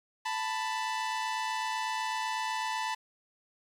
sawtooth tone pair together, 882 / 990 Hz, A5 / B5, +4 / +4 cents, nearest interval major second, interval 200 cents, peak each -29 / -31 dBFS, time 0.25-2.95 s, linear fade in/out 10 ms, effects low-pass 7000 Hz 12 dB/octave + 10-bit

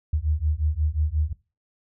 sine beating tone pair, 73.9 / 79.5 Hz, D2 / D#2, +11 / +38 cents, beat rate 5.6 Hz, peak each -24 dBFS, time 0.13-1.33 s, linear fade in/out 5 ms, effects noise-tail reverb RT60 0.3 s tail -20 dB re dry

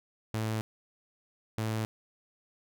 sawtooth tone pair in turn, 110 / 110 Hz, A2 / A2, 0 / 0 cents, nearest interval unison, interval 0 cents, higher neither, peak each -26 dBFS, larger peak neither, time 0.34-0.61 / 1.58-1.85 s, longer neither, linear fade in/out 0 ms, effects none

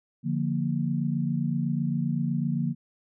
sine chord, Bb major, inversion first, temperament equal, 146.83 / 174.61 / 233.1 Hz, D3 / F3 / Bb3, 0 / 0 / 0 cents, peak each -28 / -29 / -29 dBFS, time 0.23-2.75 s, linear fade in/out 50 ms, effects none

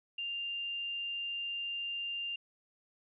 sine tone, 2794 Hz, F7, in tune, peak -35 dBFS, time 0.18-2.36 s, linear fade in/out 5 ms, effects none

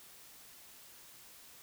silence, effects white hiss -56 dBFS RMS until 1.62 s

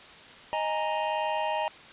square chord, D# suspended fourth, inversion none, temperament equal, 622.3 / 830.6 / 932.3 Hz, D#5 / G#5 / A#5, 0 / 0 / 0 cents, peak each -32 / -33 / -31 dBFS, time 0.53-1.68 s, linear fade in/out 0 ms, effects white hiss -48 dBFS RMS until 1.92 s + resampled to 8000 Hz

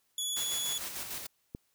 20% pulse tone with vibrato, 3400 Hz, G#7, 40 cents sharp, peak -26 dBFS, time 0.18-0.78 s, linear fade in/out 2 ms, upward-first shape square, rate 18 Hz, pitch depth 11 cents each way
white noise with tremolo, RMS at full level -38 dBFS, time 0.36-1.27 s, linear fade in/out 10 ms, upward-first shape square, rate 6.7 Hz, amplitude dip 40%
click, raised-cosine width 3 ms, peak -26 dBFS, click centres 1.549 s
effects white hiss -74 dBFS RMS until 1.74 s

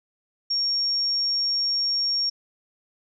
sine tone, 5540 Hz, F8, 15 cents flat, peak -21 dBFS, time 0.5-2.3 s, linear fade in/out 10 ms, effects none

